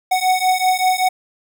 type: beating tone pair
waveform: square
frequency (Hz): 740 / 745.2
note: F#5 / F#5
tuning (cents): 0 / +12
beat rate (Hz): 5.2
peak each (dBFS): -18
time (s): 0.11-1.09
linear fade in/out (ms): 10
effects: none